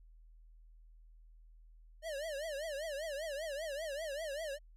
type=tone with vibrato; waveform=square; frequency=600 Hz; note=D5; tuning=37 cents sharp; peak=-39 dBFS; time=2.02-4.59 s; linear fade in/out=50 ms; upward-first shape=triangle; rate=5.1 Hz; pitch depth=200 cents each way; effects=added 40 Hz sine -56 dBFS peak until 4.76 s + low-pass 12000 Hz 12 dB/octave